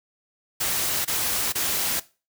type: noise bursts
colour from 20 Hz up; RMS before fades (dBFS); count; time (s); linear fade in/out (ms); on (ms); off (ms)
white; -25; 3; 0.6-2; 10; 450; 25
effects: noise-tail reverb RT60 0.3 s tail -18 dB re dry